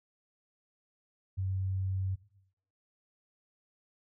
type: tone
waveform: sine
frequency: 95 Hz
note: F#2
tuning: 46 cents sharp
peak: -30 dBFS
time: 1.37-2.16 s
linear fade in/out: 20 ms
effects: noise-tail reverb RT60 0.7 s tail -17 dB re dry